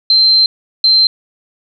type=tone bursts at uneven times; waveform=sine; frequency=4122 Hz; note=C8; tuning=27 cents flat; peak=-6 dBFS; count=2; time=0.1-0.46 / 0.84-1.07 s; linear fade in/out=2 ms; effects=none